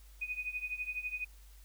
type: tone with tremolo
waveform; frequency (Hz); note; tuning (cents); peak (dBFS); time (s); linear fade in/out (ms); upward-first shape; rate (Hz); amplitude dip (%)
sine; 2489; D#7; 0; -32; 0.21-1.25; 10; triangle; 12; 90
effects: added 50 Hz sine -53 dBFS peak until 1.64 s + white hiss -64 dBFS RMS until 1.64 s